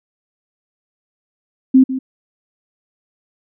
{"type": "tone with echo", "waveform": "sine", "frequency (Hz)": 261.6, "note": "C4", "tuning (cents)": 0, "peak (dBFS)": -5, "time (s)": [1.74, 1.84], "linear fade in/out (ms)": 10, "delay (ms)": 150, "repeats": 1, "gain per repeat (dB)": -13, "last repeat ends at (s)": 1.99, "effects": []}